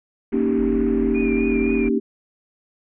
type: chord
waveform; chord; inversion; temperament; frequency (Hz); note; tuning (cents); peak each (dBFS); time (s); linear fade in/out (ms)
sine; Eb dominant seventh; second; equal; 233.1 / 277.2 / 311.1 / 392; Bb3 / Db4 / Eb4 / G4; 0 / 0 / 0 / 0; -21 / -23 / -25 / -22; 0.32-2; 20
type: low-pass noise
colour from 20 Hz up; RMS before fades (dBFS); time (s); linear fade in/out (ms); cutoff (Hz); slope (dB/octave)
pink; -39; 0.32-1.89; 5; 2500; 48
type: tone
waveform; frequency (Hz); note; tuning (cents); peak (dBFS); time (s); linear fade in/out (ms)
sine; 47.8; G1; -43; -29; 0.58-1.9; 10
type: tone with vibrato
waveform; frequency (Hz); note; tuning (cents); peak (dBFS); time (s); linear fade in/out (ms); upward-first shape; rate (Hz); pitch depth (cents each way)
sine; 2420; D#7; -49; -29; 1.14-1.89; 20; triangle; 3.8; 43
effects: none